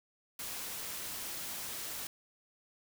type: noise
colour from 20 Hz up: white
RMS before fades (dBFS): -41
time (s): 0.39-2.07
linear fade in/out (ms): 2
effects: none